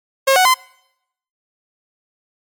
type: tone with pitch steps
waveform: sawtooth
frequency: 539 / 741 / 1031 Hz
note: C#5 / F#5 / C6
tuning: -49 / +2 / -26 cents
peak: -6 dBFS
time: 0.27-0.543 s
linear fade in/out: 10 ms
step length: 91 ms
effects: noise-tail reverb RT60 0.8 s tail -25 dB re dry + MP3 96 kbps